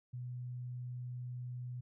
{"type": "tone", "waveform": "sine", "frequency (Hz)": 123.9, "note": "B2", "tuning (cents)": 6, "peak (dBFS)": -40, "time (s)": [0.13, 1.81], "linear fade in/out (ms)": 10, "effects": []}